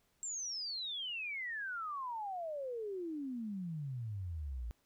sine exponential sweep, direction down, 7560 to 55 Hz, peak -38 dBFS, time 0.23-4.71 s, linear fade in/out 0 ms, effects pink hiss -75 dBFS RMS until 4.85 s

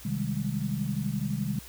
sine chord, Ab major seventh, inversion first, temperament equal, 130.81 / 155.56 / 196 / 207.7 Hz, C3 / Eb3 / G3 / Ab3, 0 / 0 / 0 / 0 cents, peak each -33 dBFS, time 0.05-1.59 s, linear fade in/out 5 ms, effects added 60 Hz sine -49 dBFS peak until 1.68 s + white hiss -48 dBFS RMS until 1.68 s

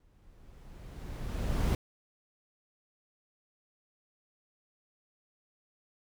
brown noise with exponential growth, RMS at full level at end -25 dBFS, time 0-1.75 s, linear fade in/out 2 ms, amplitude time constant 380 ms, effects none

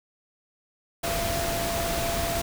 sine tone in noise, 678 Hz, E5, 49 cents sharp, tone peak -29 dBFS, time 1.03-2.42 s, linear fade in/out 10 ms, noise pink, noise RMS -29 dBFS, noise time 1.03-2.42 s, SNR -3 dB, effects none

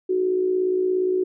sine tone with amplitude modulation, 370 Hz, F#4, in tune, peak -16 dBFS, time 0.09-1.24 s, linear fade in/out 10 ms, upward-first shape sine, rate 57.2 Hz, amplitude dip 55%, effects none

